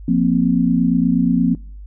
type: chord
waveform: sine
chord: F suspended fourth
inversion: none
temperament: equal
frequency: 174.61 / 233.1 / 261.6 Hz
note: F3 / Bb3 / C4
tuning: 0 / 0 / 0 cents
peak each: -17 dBFS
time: 0.08-1.55 s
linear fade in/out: 5 ms
effects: noise-tail reverb RT60 0.5 s tail -25 dB re dry + added 50 Hz sine -32 dBFS peak until 1.86 s